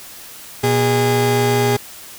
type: tone pair together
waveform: 30% pulse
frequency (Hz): 120.4 / 409.3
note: B2 / G#4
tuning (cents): -44 / -25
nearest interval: octave + major sixth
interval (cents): 2119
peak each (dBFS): -15 / -13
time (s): 0.63-1.77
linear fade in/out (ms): 10
effects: white hiss -37 dBFS RMS until 2.18 s